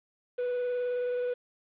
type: tone with vibrato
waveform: triangle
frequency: 492.7 Hz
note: B4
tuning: 4 cents flat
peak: -26 dBFS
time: 0.38-1.34 s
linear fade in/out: 10 ms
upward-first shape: sine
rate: 19 Hz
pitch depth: 11 cents each way
effects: resampled to 8000 Hz + 9-bit